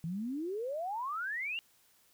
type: exponential sweep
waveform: sine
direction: up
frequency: 157.6 to 2875 Hz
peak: -34 dBFS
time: 0.04-1.59 s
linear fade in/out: 0 ms
effects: white hiss -67 dBFS RMS until 2.13 s